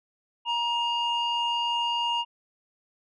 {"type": "tone pair together", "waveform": "sine", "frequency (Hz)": [945, 2832], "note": ["A#5", "F7"], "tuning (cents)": [23, 23], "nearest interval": "octave + perfect fifth", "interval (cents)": 1900, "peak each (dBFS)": [-25, -26], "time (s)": [0.45, 2.25], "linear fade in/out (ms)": 50, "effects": ["tanh soft clip ceiling -20 dBFS"]}